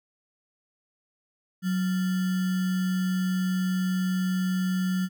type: tone with sample-and-hold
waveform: sine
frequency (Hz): 185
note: F#3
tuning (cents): 0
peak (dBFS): -23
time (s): 1.62-5.09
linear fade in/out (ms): 50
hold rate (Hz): 1575
effects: none